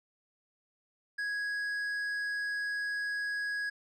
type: tone with tanh clipping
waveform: sine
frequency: 1661.2 Hz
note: G#6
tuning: in tune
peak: -33 dBFS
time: 1.18-3.7 s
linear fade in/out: 10 ms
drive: 7 dB
effects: none